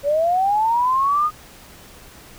sine linear sweep, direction up, 554.4 to 1244.5 Hz, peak -15 dBFS, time 0.03-1.31 s, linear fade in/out 50 ms, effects pink hiss -44 dBFS RMS until 2.38 s

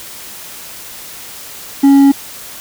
triangle tone with hard clipping, 277.2 Hz, C#4, in tune, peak -5 dBFS, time 1.83-2.12 s, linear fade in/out 10 ms, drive 7 dB, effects white hiss -31 dBFS RMS until 2.6 s

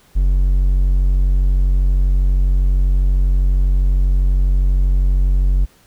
triangle tone, 46.25 Hz, F#1, in tune, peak -9 dBFS, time 0.15-5.66 s, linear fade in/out 20 ms, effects pink hiss -52 dBFS RMS until 5.86 s

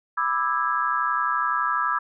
sine chord, E dominant seventh, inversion second, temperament just, 988.9 / 1186.7 / 1318.5 / 1648.1 Hz, B5 / D6 / E6 / G#6, +2 / +18 / 0 / -14 cents, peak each -28 / -26 / -25 / -28 dBFS, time 0.17-1.99 s, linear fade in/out 10 ms, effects none

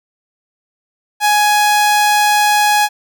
sawtooth tone, 835 Hz, G#5, 9 cents sharp, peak -6 dBFS, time 1.2-2.89 s, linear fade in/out 50 ms, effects none

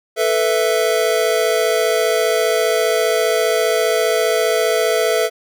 square chord, A suspended second, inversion none, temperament just, 440 / 495 / 660 Hz, A4 / B4 / E5, 0 / +4 / +2 cents, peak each -19 / -21 / -19 dBFS, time 0.16-5.3 s, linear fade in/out 50 ms, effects none

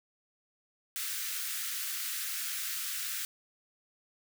white high-pass noise, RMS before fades -36 dBFS, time 0.96-3.25 s, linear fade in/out 0 ms, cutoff 1300 Hz, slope 48 dB/octave, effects none

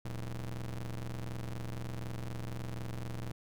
40% pulse ring-modulated tone, 65.41 Hz, C2, in tune, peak -33 dBFS, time 0.05-3.32 s, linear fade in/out 5 ms, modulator 53.4 Hz, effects none

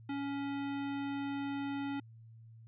square tone, 280 Hz, C#4, 18 cents sharp, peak -36 dBFS, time 0.09-2 s, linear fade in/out 5 ms, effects added 113 Hz sine -52 dBFS peak until 2.67 s + resampled to 8000 Hz

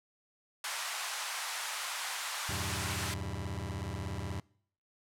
pink high-pass noise, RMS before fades -37 dBFS, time 0.64-3.14 s, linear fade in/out 2 ms, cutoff 840 Hz, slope 24 dB/octave
sawtooth chord, E minor, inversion none, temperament just, 82.41 / 98.89 / 123.61 Hz, E2 / G2 / B2, 0 / +16 / +2 cents, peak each -36 / -35 / -39 dBFS, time 2.49-4.4 s, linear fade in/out 0 ms
effects noise-tail reverb RT60 0.6 s tail -24 dB re dry + low-pass 11000 Hz 12 dB/octave

